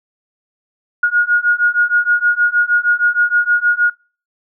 sine beating tone pair, 1435 / 1441.4 Hz, F6 / F#6, +47 / -46 cents, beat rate 6.4 Hz, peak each -14 dBFS, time 1.03-3.9 s, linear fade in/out 5 ms, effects noise-tail reverb RT60 0.4 s tail -26 dB re dry

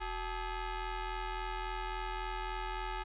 sawtooth ring-modulated tone, 414.2 Hz, G#4, 5 cents flat, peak -29 dBFS, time 0-3.04 s, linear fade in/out 20 ms, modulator 456 Hz, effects resampled to 8000 Hz

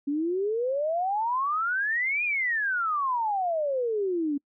sine exponential two-way sweep, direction up then down, 277.2 to 2489 to 277.2 Hz, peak -24 dBFS, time 0.07-4.38 s, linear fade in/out 10 ms, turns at 2.24 s, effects noise-tail reverb RT60 0.1 s tail -26 dB re dry

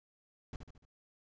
brown noise with echo, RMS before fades -41 dBFS, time 0.53-0.56 s, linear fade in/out 2 ms, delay 73 ms, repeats 4, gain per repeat -6 dB, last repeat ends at 0.852 s, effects resampled to 16000 Hz

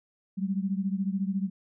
sine beating tone pair, 190 / 204 Hz, F#3 / G#3, +46 / -31 cents, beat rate 14 Hz, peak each -28 / -31 dBFS, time 0.37-1.5 s, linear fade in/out 20 ms, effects none

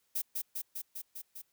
violet noise with echo, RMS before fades -33 dBFS, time 0.15-0.22 s, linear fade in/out 10 ms, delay 200 ms, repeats 6, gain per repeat -2 dB, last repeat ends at 1.42 s, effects white hiss -75 dBFS RMS until 1.52 s

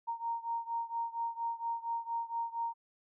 sine beating tone pair, 926 / 930.3 Hz, A#5 / A#5, -12 / -4 cents, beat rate 4.3 Hz, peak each -36 / -38 dBFS, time 0.07-2.74 s, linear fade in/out 20 ms, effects none

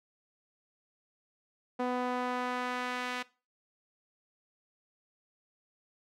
sawtooth tone with band-pass filter sweep, 249 Hz, B3, 14 cents sharp, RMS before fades -34 dBFS, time 1.79-3.23 s, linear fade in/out 10 ms, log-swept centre 650 to 2200 Hz, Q 0.91, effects noise-tail reverb RT60 0.3 s tail -19 dB re dry

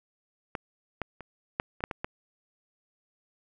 clicks, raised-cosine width 0.5 ms, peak -17 / -16 / -27 / -11 / -27 / -11 / -18 / -16 dBFS, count 8, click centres 0.552 / 1.017 / 1.207 / 1.599 / 1.806 / 1.839 / 1.912 / 2.045 s, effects none

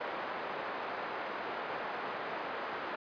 pink band-pass noise, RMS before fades -39 dBFS, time 0-2.96 s, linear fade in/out 10 ms, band 530 to 1600 Hz, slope 12 dB/octave, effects resampled to 11025 Hz

